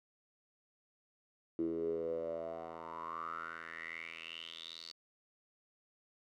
10% pulse tone with band-pass filter sweep, 82.5 Hz, E2, 2 cents sharp, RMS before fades -42 dBFS, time 1.59-4.92 s, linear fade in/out 0 ms, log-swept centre 330 to 4500 Hz, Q 8.6, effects none

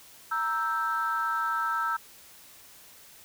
sine chord, E diminished, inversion second, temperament equal, 932.3 / 1318.5 / 1568 Hz, Bb5 / E6 / G6, 0 / 0 / 0 cents, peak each -32 / -27 / -32 dBFS, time 0.31-1.97 s, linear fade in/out 10 ms, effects tanh soft clip ceiling -18 dBFS + white hiss -52 dBFS RMS until 3.24 s

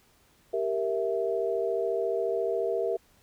sine chord, E diminished, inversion first, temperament equal, 392 / 466.2 / 659.3 Hz, G4 / Bb4 / E5, 0 / 0 / 0 cents, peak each -30 / -29 / -31 dBFS, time 0.53-2.97 s, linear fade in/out 10 ms, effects pink hiss -63 dBFS RMS until 3.22 s

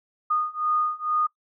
sine beating tone pair, 1229 / 1231.2 Hz, D#6 / D#6, -22 / -19 cents, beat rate 2.2 Hz, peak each -26 / -25 dBFS, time 0.3-1.27 s, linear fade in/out 10 ms, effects noise-tail reverb RT60 0.1 s tail -20 dB re dry

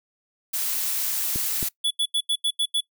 blue noise, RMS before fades -26 dBFS, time 0.53-1.69 s, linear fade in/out 10 ms
clicks, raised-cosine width 3 ms, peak -18 dBFS, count 2, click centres 1.359 / 1.628 s
square tone bursts, 3423 Hz, A7, 48 cents flat, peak -21 dBFS, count 7, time 1.84-2.808 s, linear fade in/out 10 ms, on 68 ms, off 82 ms
effects noise-tail reverb RT60 0.1 s tail -22 dB re dry

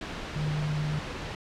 sine tone in noise, 150.7 Hz, D3, 45 cents sharp, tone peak -27 dBFS, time 0.36-0.99 s, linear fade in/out 2 ms, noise pink, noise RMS -36 dBFS, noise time 0.01-1.35 s, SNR +6 dB, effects low-pass 4000 Hz 12 dB/octave

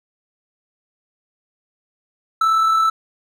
triangle tone with amplitude modulation, 1318.5 Hz, E6, in tune, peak -10 dBFS, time 2.41-2.9 s, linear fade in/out 5 ms, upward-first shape sine, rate 38.6 Hz, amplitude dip 30%, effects none

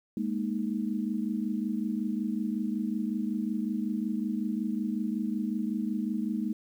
sine chord, Ab suspended second, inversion none, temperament equal, 207.7 / 233.1 / 311.1 Hz, Ab3 / Bb3 / Eb4, 0 / 0 / 0 cents, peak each -31 / -32 / -35 dBFS, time 0.17-6.53 s, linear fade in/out 2 ms, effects 10-bit

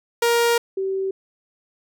sawtooth / sine tone pair in turn, 470 / 384.7 Hz, A#4 / G4, +14 / -33 cents, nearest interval minor third, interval 347 cents, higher first, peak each -12 / -21 dBFS, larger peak first, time 0.22-0.58 / 0.77-1.11 s, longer first, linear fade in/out 5 ms, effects none

